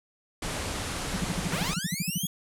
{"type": "low-pass noise", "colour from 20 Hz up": "pink", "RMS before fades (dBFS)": -33, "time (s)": [0.42, 1.74], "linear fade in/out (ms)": 5, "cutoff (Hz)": 11000, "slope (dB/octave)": 48}
{"type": "tone bursts", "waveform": "sine", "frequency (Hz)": 174.61, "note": "F3", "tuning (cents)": 0, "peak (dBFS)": -25, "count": 15, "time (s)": [1.14, 2.258], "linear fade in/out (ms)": 5, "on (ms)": 26, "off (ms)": 52}
{"type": "linear sweep", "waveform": "10% pulse", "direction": "up", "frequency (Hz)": [427.2, 3374], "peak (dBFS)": -23, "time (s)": [1.52, 2.27], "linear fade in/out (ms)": 2}
{"effects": []}